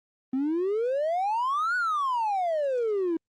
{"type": "exponential two-way sweep", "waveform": "triangle", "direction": "up then down", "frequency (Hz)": [253.6, 1493, 319.7], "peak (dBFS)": -21, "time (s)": [0.33, 3.17], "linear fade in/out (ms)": 5, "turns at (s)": 1.76, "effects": ["tanh soft clip ceiling -19 dBFS", "Opus 32 kbps"]}